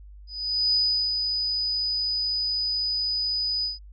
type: tone with ADSR envelope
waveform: sine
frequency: 4978 Hz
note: D#8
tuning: in tune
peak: -18 dBFS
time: 0.27-3.79 s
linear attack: 460 ms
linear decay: 380 ms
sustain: -5 dB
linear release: 150 ms
effects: added 50 Hz sine -42 dBFS peak until 3.92 s + MP3 64 kbps